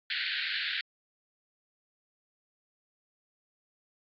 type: band-pass noise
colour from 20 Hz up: pink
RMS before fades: -33 dBFS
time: 0.1-0.81 s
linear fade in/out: 2 ms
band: 1500 to 4500 Hz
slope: 96 dB/octave
effects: AAC 64 kbps